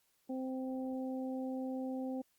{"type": "harmonic tone", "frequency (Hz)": 260.2, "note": "C4", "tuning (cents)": -9, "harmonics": [1, 2, 3], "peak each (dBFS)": [-37, -43, -49], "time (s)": [0.29, 2.22], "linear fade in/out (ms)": 10, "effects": ["white hiss -75 dBFS RMS until 2.38 s", "Opus 48 kbps"]}